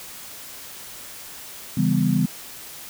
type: chord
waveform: sine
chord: C# half-diminished seventh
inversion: none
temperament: just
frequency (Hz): 138.59 / 166.31 / 199.57 / 249.5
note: C#3 / E3 / G3 / B3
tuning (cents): 0 / +16 / +31 / +18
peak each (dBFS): -24 / -22 / -22 / -23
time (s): 1.77-2.26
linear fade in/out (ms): 5
effects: white hiss -39 dBFS RMS until 2.89 s